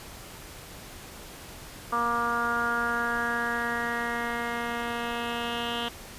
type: tone with low-pass filter sweep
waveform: 10% pulse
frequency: 236.1 Hz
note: A#3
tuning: 22 cents sharp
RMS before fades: -29 dBFS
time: 1.92-5.89 s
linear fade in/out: 10 ms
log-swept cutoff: 1200 to 3000 Hz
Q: 5.8
effects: pink hiss -44 dBFS RMS until 6.18 s + resampled to 32000 Hz